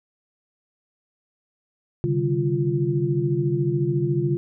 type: tone cluster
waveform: sine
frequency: 134.6 / 148.6 / 194.4 / 347.6 Hz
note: C3 / D3 / G3 / F4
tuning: +49 / +21 / -14 / -8 cents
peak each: -24 / -24 / -32 / -24 dBFS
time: 2.04-4.37 s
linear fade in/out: 0 ms
effects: none